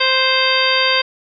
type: harmonic tone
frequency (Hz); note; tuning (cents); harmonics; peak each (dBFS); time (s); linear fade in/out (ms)
523.3; C5; 0; 1 / 2 / 3 / 4 / 5 / 6 / 7 / 9; -21 / -21 / -21 / -21 / -21 / -21 / -21 / -21; 0-1.02; 10
effects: none